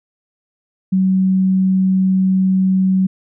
sine tone, 188.6 Hz, F#3, 33 cents sharp, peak -11 dBFS, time 0.92-3.07 s, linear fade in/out 10 ms, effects none

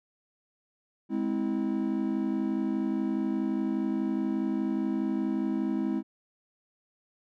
triangle chord, Ab augmented, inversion none, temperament just, 207.7 / 259.6 / 324.5 Hz, Ab3 / C4 / E4, 0 / -13 / -27 cents, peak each -29 dBFS, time 1.09-6.03 s, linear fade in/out 50 ms, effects none

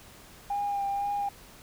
sine tone with vibrato, 805 Hz, G5, 46 cents sharp, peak -26 dBFS, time 0.5-1.29 s, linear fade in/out 5 ms, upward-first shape sine, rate 2 Hz, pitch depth 20 cents each way, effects tanh soft clip ceiling -23 dBFS + pink hiss -51 dBFS RMS until 1.62 s

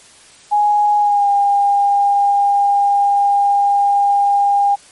sine tone with pitch glide, 830.6 to 806.5 Hz, G#5 to G5, 0 to +49 cents, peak -10 dBFS, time 0.51-4.76 s, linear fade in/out 20 ms, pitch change -51 cents, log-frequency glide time 0.98-1.28 s, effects white hiss -44 dBFS RMS until 4.91 s + MP3 48 kbps

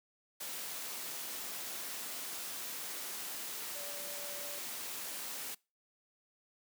sine tone in noise, 579 Hz, D5, 25 cents flat, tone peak -49 dBFS, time 3.75-4.59 s, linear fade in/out 10 ms, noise white, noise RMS -42 dBFS, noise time 0.4-5.55 s, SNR -10 dB, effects noise-tail reverb RT60 0.3 s tail -25 dB re dry + high-pass 200 Hz 12 dB/octave

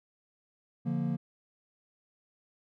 triangle chord, Bb major, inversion first, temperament just, 145.68 / 174.81 / 233.1 Hz, D3 / F3 / Bb3, -14 / +2 / 0 cents, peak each -31 dBFS, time 0.85-1.17 s, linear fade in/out 20 ms, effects none

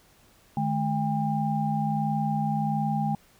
sine tone cluster, 152.2 / 213.6 / 802 Hz, D#3 / G#3 / G5, -38 / +49 / +39 cents, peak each -28 dBFS, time 0.57-3.15 s, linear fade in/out 2 ms, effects pink hiss -59 dBFS RMS until 3.39 s

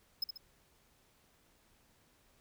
square tone with echo, 5120 Hz, D#8, 49 cents sharp, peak -31 dBFS, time 0.22-0.24 s, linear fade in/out 5 ms, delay 68 ms, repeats 2, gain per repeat -7 dB, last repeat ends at 0.376 s, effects pink hiss -69 dBFS RMS until 2.4 s

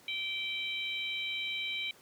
harmonic tone, 778 Hz, G5, 13 cents flat, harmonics 3 / 4 / 5, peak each -36 / -38 / -40 dBFS, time 0.08-1.91 s, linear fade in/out 2 ms, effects pink hiss -59 dBFS RMS until 2.01 s + high-pass 150 Hz 12 dB/octave

